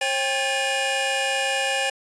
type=tone cluster; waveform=45% pulse; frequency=540 / 796 / 1738 / 2453 / 2880 Hz; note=C#5 / G5 / A6 / D#7 / F#7; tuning=-45 / +26 / -22 / -25 / -47 cents; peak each=-28 dBFS; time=0.01-1.9 s; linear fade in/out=5 ms; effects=resampled to 22050 Hz